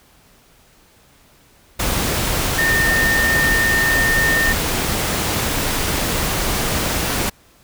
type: tone in noise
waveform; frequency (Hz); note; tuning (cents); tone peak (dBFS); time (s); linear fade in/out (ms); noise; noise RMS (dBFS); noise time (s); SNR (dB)
sine; 1819; A#6; -43; -15; 2.58-4.53; 10; pink; -20; 1.79-7.3; +2
effects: pink hiss -52 dBFS RMS until 7.63 s